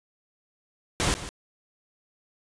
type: noise with echo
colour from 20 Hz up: pink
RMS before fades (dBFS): -24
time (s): 1-1.14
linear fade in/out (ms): 0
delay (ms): 150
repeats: 1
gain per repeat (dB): -13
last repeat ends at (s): 1.29
effects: resampled to 22050 Hz